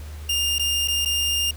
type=tone with dropouts; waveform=sawtooth; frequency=2809 Hz; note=F7; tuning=9 cents sharp; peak=-17 dBFS; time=0.29-1.51 s; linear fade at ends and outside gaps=5 ms; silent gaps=0.584-0.594 / 0.876-0.882 / 1.05-1.057 s; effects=added 75 Hz sine -33 dBFS peak until 1.56 s + pink hiss -46 dBFS RMS until 1.56 s